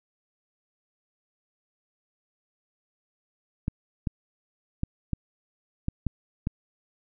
clicks, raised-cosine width 5 ms, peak -14 dBFS, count 7, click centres 3.681 / 4.072 / 4.834 / 5.133 / 5.884 / 6.067 / 6.471 s, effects none

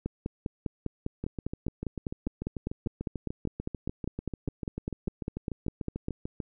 two click trains, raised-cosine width 3 ms, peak -18 / -21 dBFS, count 31 / 36, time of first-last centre 0.06-6.084 / 1.24-6.402 s, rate 4.98 / 6.78 Hz, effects none

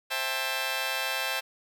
10% pulse chord, A minor seventh, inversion first, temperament just, 528 / 660 / 792 / 880 Hz, C5 / E5 / G5 / A5, +16 / +2 / +18 / 0 cents, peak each -27 dBFS, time 0.1-1.41 s, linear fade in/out 20 ms, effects none

